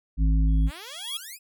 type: harmonic tone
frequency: 53.4 Hz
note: G#1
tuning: 49 cents sharp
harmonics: 1 / 3 / 5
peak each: -18 / -28 / -32 dBFS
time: 0.17-0.71 s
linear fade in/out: 50 ms
type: tone with exponential growth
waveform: square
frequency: 3322 Hz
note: G#7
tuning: in tune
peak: -28 dBFS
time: 0.48-1.17 s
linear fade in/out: 2 ms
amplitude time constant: 150 ms
type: exponential sweep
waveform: 5% pulse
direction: up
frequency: 246.4 to 2637 Hz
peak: -28 dBFS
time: 0.66-1.39 s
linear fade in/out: 50 ms
effects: none